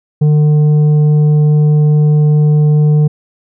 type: tone with tanh clipping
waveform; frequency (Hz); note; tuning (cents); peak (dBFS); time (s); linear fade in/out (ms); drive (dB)
sine; 150.4; D3; +42; -7; 0.21-3.08; 10; 6
effects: none